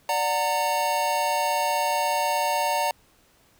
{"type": "chord", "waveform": "square", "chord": "D augmented", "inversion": "none", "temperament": "just", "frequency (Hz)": [587.3, 734.2, 917.7], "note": ["D5", "F#5", "A#5"], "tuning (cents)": [0, -14, -27], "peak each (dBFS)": [-29, -29, -25], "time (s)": [0.09, 2.91], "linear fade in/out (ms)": 2, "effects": ["pink hiss -60 dBFS RMS until 3.59 s"]}